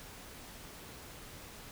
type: silence
effects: pink hiss -50 dBFS RMS until 1.71 s